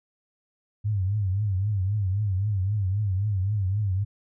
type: tone with vibrato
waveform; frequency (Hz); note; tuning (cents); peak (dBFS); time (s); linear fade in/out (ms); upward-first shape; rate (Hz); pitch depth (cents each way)
sine; 99.4; G2; +25; -22; 0.84-4.05; 20; triangle; 3.8; 160
effects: none